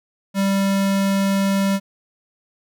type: tone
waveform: square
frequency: 196 Hz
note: G3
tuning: in tune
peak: -17 dBFS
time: 0.34-1.8 s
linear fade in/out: 50 ms
effects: none